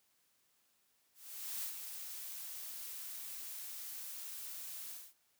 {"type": "noise with ADSR envelope", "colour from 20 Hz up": "blue", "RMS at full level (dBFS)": -40, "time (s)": [1.14, 5.14], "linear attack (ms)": 490, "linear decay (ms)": 97, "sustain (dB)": -6, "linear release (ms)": 240, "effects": ["white hiss -75 dBFS RMS until 5.39 s", "high-pass 60 Hz 12 dB/octave"]}